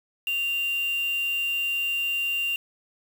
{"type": "tone with quantisation", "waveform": "sine", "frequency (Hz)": 2782, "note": "F7", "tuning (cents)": -7, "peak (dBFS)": -24, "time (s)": [0.27, 2.56], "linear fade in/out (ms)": 2, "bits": 6, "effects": []}